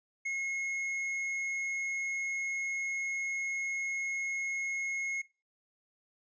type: tone with hard clipping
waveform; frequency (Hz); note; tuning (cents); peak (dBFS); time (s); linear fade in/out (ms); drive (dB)
triangle; 2166; C#7; -41; -33; 0.25-5.22; 10; 8
effects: noise-tail reverb RT60 0.3 s tail -19 dB re dry + resampled to 16000 Hz